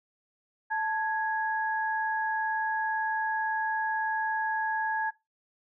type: tone pair together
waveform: sine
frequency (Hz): 879.1 / 1661.2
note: A5 / G#6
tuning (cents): -2 / 0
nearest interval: major seventh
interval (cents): 1102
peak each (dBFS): -29 / -30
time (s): 0.7-5.11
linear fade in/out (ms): 20
effects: noise-tail reverb RT60 0.2 s tail -18 dB re dry